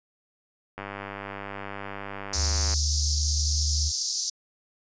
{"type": "click train", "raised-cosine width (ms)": 0.5, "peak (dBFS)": -20, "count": 196, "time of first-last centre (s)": [0.78, 2.738], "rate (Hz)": 99.6}
{"type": "band-pass noise", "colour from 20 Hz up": "pink", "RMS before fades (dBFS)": -29, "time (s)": [2.33, 4.3], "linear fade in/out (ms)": 5, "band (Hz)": [4800, 6500], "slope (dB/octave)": 48}
{"type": "tone", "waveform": "sine", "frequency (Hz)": 75, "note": "D2", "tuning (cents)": 37, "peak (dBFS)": -24, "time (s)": [2.34, 3.92], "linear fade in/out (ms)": 50}
{"effects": ["resampled to 16000 Hz"]}